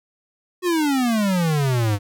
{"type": "exponential sweep", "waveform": "square", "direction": "down", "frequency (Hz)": [370, 98.6], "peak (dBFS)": -18, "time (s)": [0.62, 1.99], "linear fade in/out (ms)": 50, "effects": []}